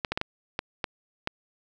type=clicks; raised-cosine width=0.3 ms; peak=-11 dBFS; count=7; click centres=0.048 / 0.12 / 0.175 / 0.214 / 0.591 / 0.842 / 1.274 s; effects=none